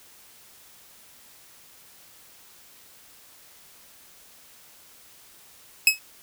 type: tone with exponential decay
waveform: sawtooth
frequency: 2567 Hz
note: E7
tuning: 47 cents flat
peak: -7 dBFS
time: 5.87-5.99 s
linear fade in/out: 2 ms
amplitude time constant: 26 ms
effects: white hiss -52 dBFS RMS until 6.22 s